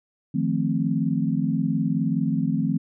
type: chord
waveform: sine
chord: F dominant seventh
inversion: third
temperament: equal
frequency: 155.56 / 174.61 / 220 / 261.6 Hz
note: Eb3 / F3 / A3 / C4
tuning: 0 / 0 / 0 / 0 cents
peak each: -26 dBFS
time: 0.34-2.78 s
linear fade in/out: 10 ms
effects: none